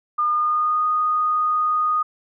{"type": "tone with pitch glide", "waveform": "sine", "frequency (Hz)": [1212, 1236.8], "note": ["D#6", "D#6"], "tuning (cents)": [-46, -11], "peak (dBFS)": -17, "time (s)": [0.18, 2.03], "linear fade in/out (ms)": 10, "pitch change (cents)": 35, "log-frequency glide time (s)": [0.28, 0.85], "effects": []}